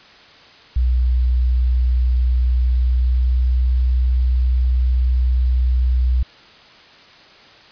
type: tone with pitch glide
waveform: sine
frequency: 61.74 to 62.35 Hz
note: B1 to B1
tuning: 0 to +17 cents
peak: -13 dBFS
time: 0.76-6.23 s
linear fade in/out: 5 ms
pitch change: +17 cents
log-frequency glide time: 2.73-3.4 s
effects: white hiss -45 dBFS RMS until 7.71 s + resampled to 11025 Hz